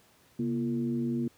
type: tone with frequency modulation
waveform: sine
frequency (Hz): 238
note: A#3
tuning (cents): +36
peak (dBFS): -27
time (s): 0.39-1.28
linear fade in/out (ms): 5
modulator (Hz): 104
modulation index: 0.85
effects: pink hiss -62 dBFS RMS until 1.37 s + high-pass 80 Hz 12 dB/octave